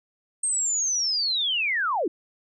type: linear sweep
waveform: sine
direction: down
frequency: 8520 to 277.2 Hz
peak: -22 dBFS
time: 0.43-2.08 s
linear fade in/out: 5 ms
effects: none